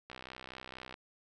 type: click train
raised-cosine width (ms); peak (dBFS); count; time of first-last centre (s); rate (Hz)
0.3; -29; 55; 0.1-0.941; 64.2
effects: none